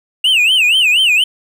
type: tone with vibrato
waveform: triangle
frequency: 2762 Hz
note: F7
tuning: 20 cents flat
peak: -7 dBFS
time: 0.24-1.24 s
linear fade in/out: 5 ms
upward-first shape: sine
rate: 4.2 Hz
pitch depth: 220 cents each way
effects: 8-bit